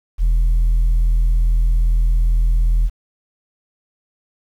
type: tone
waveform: sine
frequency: 41.2 Hz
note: E1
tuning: in tune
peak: -9 dBFS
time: 0.18-2.9 s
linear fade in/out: 50 ms
effects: tanh soft clip ceiling -11 dBFS + 8-bit